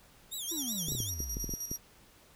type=tone with vibrato; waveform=15% pulse; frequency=3520 Hz; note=A7; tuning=in tune; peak=-30 dBFS; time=0.31-1.11 s; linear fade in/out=20 ms; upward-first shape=sine; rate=5.2 Hz; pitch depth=190 cents each way
type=tone with tremolo; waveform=30% pulse; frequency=5700 Hz; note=F8; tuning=34 cents sharp; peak=-31 dBFS; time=0.47-1.78 s; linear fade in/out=20 ms; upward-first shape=square; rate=9.7 Hz; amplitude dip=60%
type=exponential sweep; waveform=triangle; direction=down; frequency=350 to 34.65 Hz; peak=-36 dBFS; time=0.51-1.54 s; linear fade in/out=10 ms
type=clicks; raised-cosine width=3 ms; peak=-26 dBFS; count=10; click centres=0.885 / 0.921 / 0.951 / 1.003 / 1.204 / 1.369 / 1.443 / 1.493 / 1.538 / 1.715 s
effects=pink hiss -60 dBFS RMS until 2.35 s